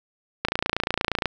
click train, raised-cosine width 0.3 ms, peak -6 dBFS, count 24, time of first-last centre 0.45-1.257 s, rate 28.5 Hz, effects none

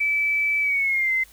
sine tone with pitch glide, 2308 to 2068 Hz, D7 to C7, -31 to -21 cents, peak -19 dBFS, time 0-1.24 s, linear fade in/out 10 ms, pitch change -190 cents, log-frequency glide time 0.61-1.12 s, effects added 49 Hz sine -53 dBFS peak until 1.32 s + white hiss -52 dBFS RMS until 1.32 s

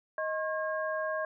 sine tone cluster, 628 / 1079 / 1624 Hz, D#5 / C#6 / G#6, +16 / -47 / -39 cents, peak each -32 / -37 / -36 dBFS, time 0.18-1.25 s, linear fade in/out 2 ms, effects none

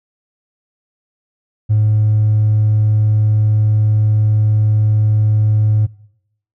sine tone with hard clipping, 106.9 Hz, A2, 49 cents flat, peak -10 dBFS, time 1.69-5.87 s, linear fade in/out 20 ms, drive 1 dB, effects noise-tail reverb RT60 0.8 s tail -22 dB re dry

